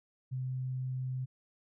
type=tone; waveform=sine; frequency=129 Hz; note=C3; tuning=24 cents flat; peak=-33 dBFS; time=0.31-1.26 s; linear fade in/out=20 ms; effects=none